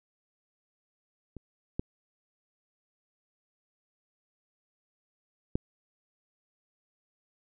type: clicks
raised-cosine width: 3 ms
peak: -29 / -17 / -14 dBFS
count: 3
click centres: 1.367 / 1.795 / 5.555 s
effects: none